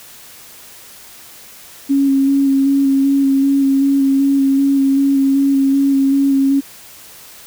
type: tone with vibrato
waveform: sine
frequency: 274.3 Hz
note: C#4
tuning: 18 cents flat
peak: -10 dBFS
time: 1.89-6.61 s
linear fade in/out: 20 ms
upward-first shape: square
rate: 2.6 Hz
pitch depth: 15 cents each way
effects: white hiss -39 dBFS RMS until 7.46 s